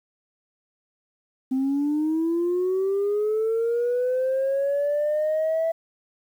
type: linear sweep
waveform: sine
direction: up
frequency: 258 to 660 Hz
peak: -19 dBFS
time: 1.51-5.72 s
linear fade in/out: 10 ms
effects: tanh soft clip ceiling -18 dBFS + 9-bit